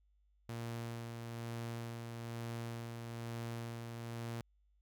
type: tone with tremolo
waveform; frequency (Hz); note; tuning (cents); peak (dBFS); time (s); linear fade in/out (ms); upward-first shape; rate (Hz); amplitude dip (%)
sawtooth; 116.54; A#2; 0; -36; 0.49-4.41; 0; sine; 1.1; 35
effects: added 50 Hz sine -69 dBFS peak until 4.81 s